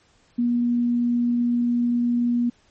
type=tone; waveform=sine; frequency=240 Hz; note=B3; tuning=49 cents flat; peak=-18 dBFS; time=0.38-2.5 s; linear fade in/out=10 ms; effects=pink hiss -60 dBFS RMS until 2.7 s + MP3 32 kbps